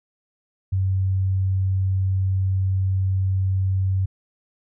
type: tone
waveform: sine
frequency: 95.1 Hz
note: F#2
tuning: 48 cents sharp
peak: -18 dBFS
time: 0.72-4.06 s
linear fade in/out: 10 ms
effects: none